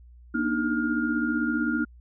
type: tone cluster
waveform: sine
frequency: 238.3 / 294.2 / 309.8 / 1415 Hz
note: A#3 / D4 / D#4 / F6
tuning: +38 / +3 / -7 / +22 cents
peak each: -27 / -32 / -28 / -29 dBFS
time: 0.34-1.85 s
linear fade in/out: 10 ms
effects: added 60 Hz sine -47 dBFS peak until 2 s